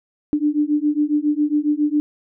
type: beating tone pair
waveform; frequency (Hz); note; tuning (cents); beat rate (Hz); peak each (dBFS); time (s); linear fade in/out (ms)
sine; 293.7 / 301; D4 / D4; 0 / +43; 7.3; -19; 0.33-2; 0
effects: none